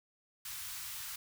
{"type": "band-stop noise", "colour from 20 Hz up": "white", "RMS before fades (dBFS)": -43, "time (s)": [0.45, 1.16], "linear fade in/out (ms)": 5, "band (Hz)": [130, 1000], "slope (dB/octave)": 24, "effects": []}